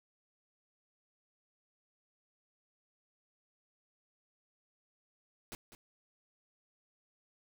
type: noise with echo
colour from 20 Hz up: pink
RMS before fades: -45 dBFS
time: 5.52-5.55 s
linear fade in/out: 0 ms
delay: 200 ms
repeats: 1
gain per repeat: -11 dB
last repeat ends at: 5.75 s
effects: none